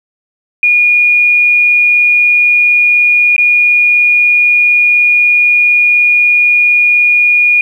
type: tone with dropouts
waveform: sine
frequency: 2439 Hz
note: D#7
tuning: 35 cents flat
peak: -5 dBFS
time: 0.63-7.61 s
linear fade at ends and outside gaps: 2 ms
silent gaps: 3.364-3.38 s
effects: 7-bit